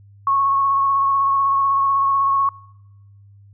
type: tone with vibrato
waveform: sine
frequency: 1100 Hz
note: C#6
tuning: 14 cents flat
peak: -14 dBFS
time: 0.27-2.49 s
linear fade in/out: 2 ms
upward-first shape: square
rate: 16 Hz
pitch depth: 13 cents each way
effects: noise-tail reverb RT60 1.0 s tail -26 dB re dry + added 100 Hz sine -44 dBFS peak until 3.53 s